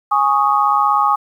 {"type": "chord", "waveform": "sine", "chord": "Ab suspended fourth", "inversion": "none", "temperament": "equal", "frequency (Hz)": [830.6, 1108.7, 1244.5], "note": ["Ab5", "Db6", "Eb6"], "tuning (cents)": [0, 0, 0], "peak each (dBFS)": -16, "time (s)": [0.11, 1.16], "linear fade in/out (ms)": 10, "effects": ["8-bit"]}